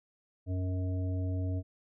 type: harmonic tone with a mistuned harmonic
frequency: 92.5 Hz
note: F#2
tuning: in tune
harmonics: 1 / 3 / 5 / 7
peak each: -30 / -39 / -48 / -46 dBFS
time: 0.46-1.63 s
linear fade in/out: 50 ms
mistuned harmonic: 7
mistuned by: -20 cents
effects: none